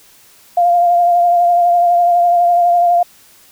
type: tone with vibrato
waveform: sine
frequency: 698 Hz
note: F5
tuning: 1 cent flat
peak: -8 dBFS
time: 0.57-3.03 s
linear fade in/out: 5 ms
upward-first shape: triangle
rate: 12 Hz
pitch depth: 31 cents each way
effects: white hiss -46 dBFS RMS until 3.51 s